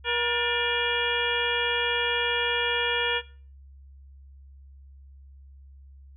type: harmonic tone with a mistuned harmonic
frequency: 476.3 Hz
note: A#4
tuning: 37 cents sharp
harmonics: 1 / 2 / 3 / 4 / 5 / 6 / 7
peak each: -31 / -31 / -31 / -31 / -31 / -31 / -31 dBFS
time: 0.04-3.22 s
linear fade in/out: 50 ms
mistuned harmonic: 4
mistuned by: -120 cents
effects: noise-tail reverb RT60 0.4 s tail -19 dB re dry + added 68 Hz sine -46 dBFS peak until 6.16 s